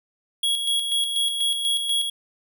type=tone with tremolo; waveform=square; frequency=3322 Hz; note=G#7; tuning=in tune; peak=-20 dBFS; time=0.43-2.1 s; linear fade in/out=5 ms; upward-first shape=square; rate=4.1 Hz; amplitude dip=45%; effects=none